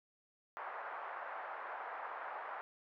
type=band-pass noise; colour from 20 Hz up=pink; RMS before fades=-45 dBFS; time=0.57-2.61 s; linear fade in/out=0 ms; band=670 to 1600 Hz; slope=24 dB/octave; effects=none